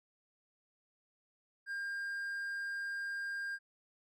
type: tone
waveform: triangle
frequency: 1604 Hz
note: G6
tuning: 39 cents sharp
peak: -35 dBFS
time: 1.66-3.59 s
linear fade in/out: 50 ms
effects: none